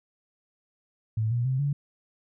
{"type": "tone with pitch steps", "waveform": "sine", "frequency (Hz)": [110, 119.96, 130.81, 142.65], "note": ["A2", "B2", "C3", "C#3"], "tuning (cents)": [0, -50, 0, 50], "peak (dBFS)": -23, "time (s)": [1.17, 1.73], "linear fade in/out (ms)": 5, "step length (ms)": 140, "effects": []}